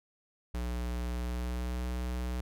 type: tone with pitch glide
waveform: square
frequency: 60.3 to 61.6 Hz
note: B1 to B1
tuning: -41 to -4 cents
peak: -33 dBFS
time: 0.54-2.41 s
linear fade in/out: 5 ms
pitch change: +37 cents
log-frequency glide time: 1.12-1.83 s
effects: none